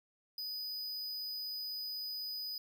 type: tone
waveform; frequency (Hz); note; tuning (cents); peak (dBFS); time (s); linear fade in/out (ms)
square; 4978; D#8; 0; -39; 0.38-2.58; 2
effects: none